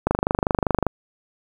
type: click train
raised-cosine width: 1 ms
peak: -4 dBFS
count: 21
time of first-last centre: 0.07-0.867 s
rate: 25.1 Hz
effects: 7-bit